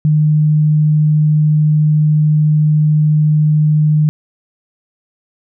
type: tone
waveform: sine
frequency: 152.3 Hz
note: D#3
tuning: 37 cents flat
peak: -8 dBFS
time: 0.05-4.09 s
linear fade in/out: 0 ms
effects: none